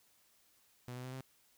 sawtooth tone with pitch steps, 123.5 / 126.02 / 128.6 / 131.22 Hz, B2 / B2 / C3 / C3, 0 / +35 / -30 / +5 cents, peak -39 dBFS, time 0.88-1.208 s, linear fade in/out 0 ms, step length 82 ms, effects white hiss -70 dBFS RMS until 1.57 s

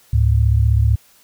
sine tone pair together, 71.6 / 107.28 Hz, D2 / A2, -43 / -43 cents, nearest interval perfect fifth, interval 700 cents, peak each -14 dBFS, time 0.13-0.96 s, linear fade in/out 5 ms, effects white hiss -52 dBFS RMS until 1.23 s

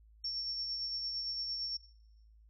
sine tone with tremolo, 5460 Hz, F8, 40 cents flat, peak -34 dBFS, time 0.24-1.77 s, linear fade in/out 5 ms, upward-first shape sine, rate 8.8 Hz, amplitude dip 30%, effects noise-tail reverb RT60 0.8 s tail -17 dB re dry + added 54 Hz sine -58 dBFS peak until 2.49 s

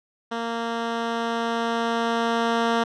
10% pulse tone with level ramp, 231.2 Hz, A#3, 14 cents flat, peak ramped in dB -18 to -11 dBFS, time 0.31-2.84 s, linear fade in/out 10 ms, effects low-pass 4000 Hz 12 dB/octave

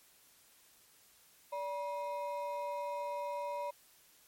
triangle ring-modulated tone, 771 Hz, G5, 29 cents flat, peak -31 dBFS, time 1.52-3.71 s, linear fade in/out 10 ms, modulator 193 Hz, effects white hiss -64 dBFS RMS until 4.27 s + MP3 64 kbps

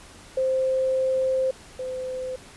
sine tone pair in turn, 523.3 / 513.1 Hz, C5 / C5, 0 / -34 cents, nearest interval unison, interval 34 cents, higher first, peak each -20 / -28 dBFS, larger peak first, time 0.37-1.51 / 1.79-2.36 s, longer first, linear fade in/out 5 ms, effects pink hiss -47 dBFS RMS until 2.56 s + resampled to 24000 Hz

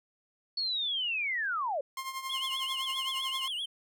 sine linear sweep, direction down, 4435 to 518 Hz, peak -29 dBFS, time 0.57-1.81 s, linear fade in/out 5 ms
sawtooth tone with tremolo, 1060 Hz, C6, 22 cents sharp, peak -29 dBFS, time 1.97-3.48 s, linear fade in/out 2 ms, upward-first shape triangle, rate 11 Hz, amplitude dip 75%
triangle tone with vibrato, 3096 Hz, G7, 22 cents flat, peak -31 dBFS, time 2.29-3.66 s, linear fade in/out 10 ms, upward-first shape triangle, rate 7.7 Hz, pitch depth 180 cents each way
effects none

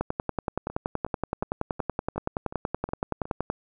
two click trains, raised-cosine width 1 ms, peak -12 / -23 dBFS, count 38 / 8, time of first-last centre 0.01-3.501 / 0.7-3.255 s, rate 10.6 / 2.74 Hz, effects none

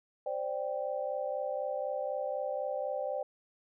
sine chord, C suspended second, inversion none, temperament equal, 523.3 / 587.3 / 784 Hz, C5 / D5 / G5, 0 / 0 / 0 cents, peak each -36 / -35 / -39 dBFS, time 0.26-3.23 s, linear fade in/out 5 ms, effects none

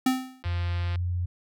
square tone with exponential decay, 258.6 Hz, C4, 20 cents flat, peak -18 dBFS, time 0.06-0.43 s, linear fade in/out 5 ms, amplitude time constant 79 ms
click train, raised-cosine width 0.3 ms, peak -24 dBFS, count 91, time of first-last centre 0.44-0.957 s, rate 174 Hz
sine tone with pitch glide, 87.31 to 88.63 Hz, F2 to F2, 0 to +26 cents, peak -25 dBFS, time 0.45-1.26 s, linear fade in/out 10 ms, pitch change +26 cents, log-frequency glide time 0.71-1.01 s
effects none

